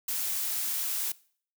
blue noise, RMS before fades -31 dBFS, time 0.08-1.12 s, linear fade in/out 5 ms, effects noise-tail reverb RT60 0.5 s tail -21 dB re dry

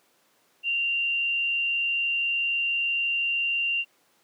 sine tone with frequency modulation, 2773 Hz, F7, 13 cents flat, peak -23 dBFS, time 0.63-3.85 s, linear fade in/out 50 ms, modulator 83.9 Hz, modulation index 0.43, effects pink hiss -64 dBFS RMS until 4.23 s + high-pass 300 Hz 12 dB/octave

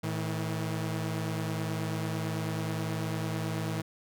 sawtooth tone pair together, 110 / 160.42 Hz, A2 / E3, 0 / -47 cents, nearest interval perfect fifth, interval 653 cents, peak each -30 / -29 dBFS, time 0.03-3.82 s, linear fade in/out 10 ms, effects none

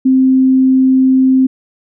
sine tone, 261.6 Hz, C4, in tune, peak -6 dBFS, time 0.05-1.47 s, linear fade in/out 10 ms, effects none

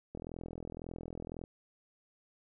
click train, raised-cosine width 2 ms, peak -29 dBFS, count 55, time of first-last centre 0.15-1.439 s, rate 41.9 Hz, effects none

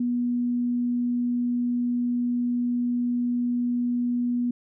sine tone, 242.9 Hz, B3, 29 cents flat, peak -22 dBFS, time 0-4.51 s, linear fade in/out 5 ms, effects none

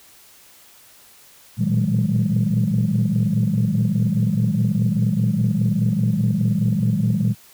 sine tone cluster, 114.6 / 119.5 / 159.8 / 188.7 / 207.5 Hz, A#2 / A#2 / D#3 / F#3 / G#3, -29 / +43 / +47 / +34 / -1 cents, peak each -22 dBFS, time 1.57-7.35 s, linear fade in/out 50 ms, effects tanh soft clip ceiling -9 dBFS + white hiss -49 dBFS RMS until 7.53 s

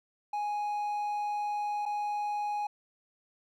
triangle tone with dropouts, 830.6 Hz, G#5, in tune, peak -28 dBFS, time 0.33-2.67 s, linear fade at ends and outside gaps 5 ms, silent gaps 1.855-1.86 s, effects none

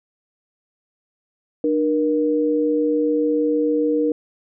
sine tone pair together, 300.8 / 474 Hz, D4 / A#4, +42 / +29 cents, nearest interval minor sixth, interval 787 cents, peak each -19 dBFS, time 1.64-4.12 s, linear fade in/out 2 ms, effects none

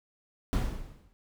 brown noise with exponential decay, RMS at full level -23 dBFS, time 0.53-1.13 s, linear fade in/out 0 ms, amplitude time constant 130 ms, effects none

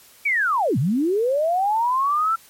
sine linear two-way sweep, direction down then up, 2349 to 111.5 to 1356 Hz, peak -17 dBFS, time 0.25-2.36 s, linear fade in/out 10 ms, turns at 0.78 s, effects white hiss -50 dBFS RMS until 2.49 s + MP3 64 kbps

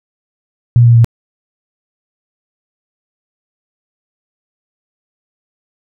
sine tone with pitch steps, 119.7 / 118.1 / 116.3 Hz, A#2 / A#2 / A#2, +46 / +23 / -4 cents, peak -3 dBFS, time 0.76-1.045 s, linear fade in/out 0 ms, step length 95 ms, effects none

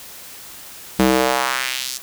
square tone with high-pass filter sweep, 64.3 Hz, C2, 30 cents flat, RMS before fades -19 dBFS, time 0.99-1.98 s, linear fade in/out 5 ms, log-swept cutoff 210 to 6000 Hz, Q 1.4, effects white hiss -38 dBFS RMS until 2.02 s

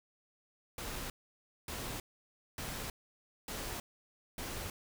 pink noise bursts, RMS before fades -41 dBFS, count 5, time 0.78-4.7 s, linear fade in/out 2 ms, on 320 ms, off 580 ms, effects none

